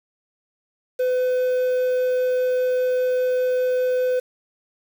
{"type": "tone with quantisation", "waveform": "triangle", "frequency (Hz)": 505, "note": "B4", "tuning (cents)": 39, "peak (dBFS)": -16, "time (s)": [0.99, 4.2], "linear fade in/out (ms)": 10, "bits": 7, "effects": []}